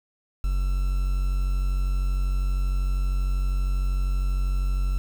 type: tone with quantisation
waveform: triangle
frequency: 46.36 Hz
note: F#1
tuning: 4 cents sharp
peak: -19 dBFS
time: 0.44-4.98 s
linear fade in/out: 0 ms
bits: 7
effects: none